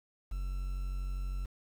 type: tone with quantisation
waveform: triangle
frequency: 46.25 Hz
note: F#1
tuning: in tune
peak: -31 dBFS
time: 0.31-1.46 s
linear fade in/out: 10 ms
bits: 9
effects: none